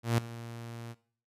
sawtooth tone with ADSR envelope, 116.7 Hz, A#2, 2 cents sharp, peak -19 dBFS, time 0.03-0.95 s, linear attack 150 ms, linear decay 8 ms, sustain -18 dB, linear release 39 ms, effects noise-tail reverb RT60 0.5 s tail -19 dB re dry + resampled to 32000 Hz

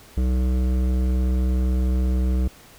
sine tone with hard clipping, 63.2 Hz, B1, 41 cents sharp, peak -20 dBFS, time 0.17-2.48 s, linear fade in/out 5 ms, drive 13 dB, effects pink hiss -48 dBFS RMS until 2.78 s

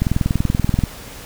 click train, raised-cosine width 5 ms, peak -4 dBFS, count 18, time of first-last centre 0.02-0.837 s, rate 20.8 Hz, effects pink hiss -36 dBFS RMS until 1.25 s

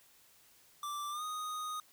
square tone with pitch glide, 1173 to 1242.8 Hz, D6 to D#6, -2 to -2 cents, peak -38 dBFS, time 0.83-1.8 s, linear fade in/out 2 ms, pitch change +100 cents, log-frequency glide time 1.1-1.23 s, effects white hiss -64 dBFS RMS until 1.92 s

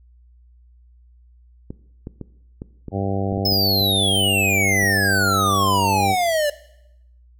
clicks, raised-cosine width 3 ms, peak -18 dBFS, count 10, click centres 1.705 / 2.071 / 2.213 / 2.619 / 2.883 / 3.325 / 3.377 / 3.523 / 3.811 / 4.834 s
harmonic tone, 98 Hz, G2, in tune, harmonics 1 / 2 / 3 / 4 / 5 / 6 / 7 / 8, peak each -24 / -27 / -29 / -30 / -31 / -32 / -32 / -33 dBFS, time 2.91-6.16 s, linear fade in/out 50 ms
square exponential sweep, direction down, 5274 to 575 Hz, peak -18 dBFS, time 3.45-6.5 s, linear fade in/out 5 ms
effects noise-tail reverb RT60 0.8 s tail -18 dB re dry + added 60 Hz sine -48 dBFS peak until 7.39 s

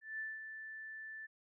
sine tone with ADSR envelope, 1760 Hz, A6, in tune, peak -38 dBFS, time 0.01-1.27 s, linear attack 180 ms, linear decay 200 ms, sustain -7 dB, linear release 18 ms, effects none

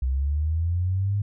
sine linear sweep, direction up, 62.5 to 103.4 Hz, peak -21 dBFS, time 0.02-1.22 s, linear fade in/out 5 ms, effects none

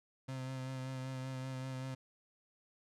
35% pulse tone with vibrato, 130.81 Hz, C3, in tune, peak -38 dBFS, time 0.28-1.95 s, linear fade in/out 10 ms, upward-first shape sine, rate 5.2 Hz, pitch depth 22 cents each way, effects low-pass 9000 Hz 12 dB/octave

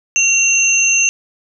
sine tone pair together, 2742 / 6278 Hz, F7 / G8, -32 / +2 cents, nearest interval octave + major second, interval 1434 cents, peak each -13 dBFS, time 0.16-1.09 s, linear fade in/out 0 ms, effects none

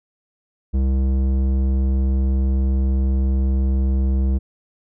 square tone with low-pass filter, 66.1 Hz, C2, 18 cents sharp, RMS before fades -18 dBFS, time 0.73-4.39 s, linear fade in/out 20 ms, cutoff 300 Hz, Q 0.65, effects none

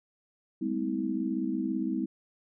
sine tone cluster, 199.4 / 217.6 / 254.7 / 320.5 Hz, G3 / A3 / C4 / E4, +30 / -19 / -46 / -49 cents, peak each -34 / -38 / -32 / -32 dBFS, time 0.61-2.06 s, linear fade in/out 10 ms, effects none

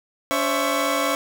25% pulse tone cluster, 285.3 / 527 / 663 / 1118 Hz, C#4 / C5 / E5 / C#6, +50 / +12 / +10 / +14 cents, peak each -23 / -22 / -22 / -22 dBFS, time 0.31-1.15 s, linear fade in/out 0 ms, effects none

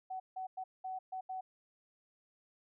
sine tone bursts at uneven times, 751 Hz, F#5, 26 cents sharp, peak -38 dBFS, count 6, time 0.1-0.2 / 0.36-0.47 / 0.57-0.64 / 0.84-0.99 / 1.12-1.21 / 1.29-1.41 s, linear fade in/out 10 ms, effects none

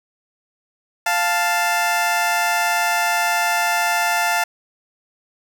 20% pulse tone pair together, 698.5 / 880.1 Hz, F5 / A5, 0 / 0 cents, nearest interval major third, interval 400 cents, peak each -15 dBFS, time 1.06-4.44 s, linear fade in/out 5 ms, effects none

